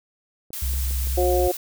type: clicks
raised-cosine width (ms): 2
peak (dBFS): -30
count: 6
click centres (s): 0.505 / 0.735 / 0.909 / 1.071 / 1.337 / 1.401
type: noise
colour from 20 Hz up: blue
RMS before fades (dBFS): -32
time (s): 0.53-1.57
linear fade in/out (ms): 2
type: tone with pitch glide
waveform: sine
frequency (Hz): 65.41 to 64.29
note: C2 to C2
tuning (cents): 0 to -30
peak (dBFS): -22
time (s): 0.62-1.48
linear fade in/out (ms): 5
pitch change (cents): -30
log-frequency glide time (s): 0.92-1.33
type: harmonic tone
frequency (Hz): 179.7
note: F3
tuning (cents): +50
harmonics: 2 / 3 / 4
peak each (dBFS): -21 / -23 / -25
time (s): 1.17-1.52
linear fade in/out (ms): 10
effects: none